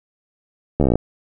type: slowing click train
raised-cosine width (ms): 2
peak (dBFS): -3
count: 11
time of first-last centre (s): 0.8-0.956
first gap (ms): 13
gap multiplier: 1.04
effects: none